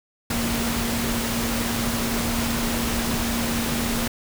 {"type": "tone in noise", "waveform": "sine", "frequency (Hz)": 233.1, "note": "A#3", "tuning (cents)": 0, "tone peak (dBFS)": -26, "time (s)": [0.3, 4.08], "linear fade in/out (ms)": 5, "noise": "pink", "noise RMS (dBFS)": -26, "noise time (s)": [0.3, 4.08], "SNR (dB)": -3, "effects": []}